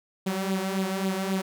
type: tone with flanger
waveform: sawtooth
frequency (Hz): 191.2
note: G3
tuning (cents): -43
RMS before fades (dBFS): -28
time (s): 0.26-1.42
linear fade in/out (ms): 10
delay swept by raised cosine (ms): 0.25 to 3.85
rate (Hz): 3.7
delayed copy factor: +0.6
effects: none